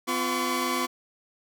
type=tone cluster; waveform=sawtooth; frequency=252.8 / 349.3 / 1021 / 1135 Hz; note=B3 / F4 / C6 / C#6; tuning=+41 / 0 / -43 / +41 cents; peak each=-27 / -28 / -28 / -26 dBFS; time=0.07-0.87 s; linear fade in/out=20 ms; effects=none